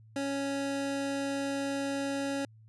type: tone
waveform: 25% pulse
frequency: 277.2 Hz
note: C#4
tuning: in tune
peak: -27 dBFS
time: 0.16-2.45 s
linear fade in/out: 2 ms
effects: added 110 Hz sine -53 dBFS peak until 2.68 s + resampled to 24000 Hz